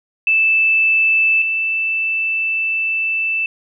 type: tone pair in turn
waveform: sine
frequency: 2637 / 2647 Hz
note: E7 / E7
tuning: 0 / +7 cents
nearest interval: unison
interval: 7 cents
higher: second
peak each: -11 / -16 dBFS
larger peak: first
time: 0.27-1.42 / 1.42-3.46 s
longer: second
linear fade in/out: 2 ms
effects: none